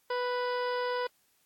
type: harmonic tone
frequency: 493.9 Hz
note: B4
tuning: in tune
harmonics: 1 / 2 / 3 / 4 / 5 / 6 / 7 / 8 / 9 / 10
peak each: -31 / -34 / -39 / -44 / -54 / -47 / -51 / -54 / -55 / -48 dBFS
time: 0.1-1.07 s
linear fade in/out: 5 ms
effects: white hiss -70 dBFS RMS until 1.45 s + AAC 64 kbps